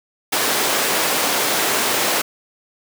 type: high-pass noise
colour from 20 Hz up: pink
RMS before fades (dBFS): -19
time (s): 0.32-2.22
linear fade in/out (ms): 10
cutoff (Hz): 390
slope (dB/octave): 12
effects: none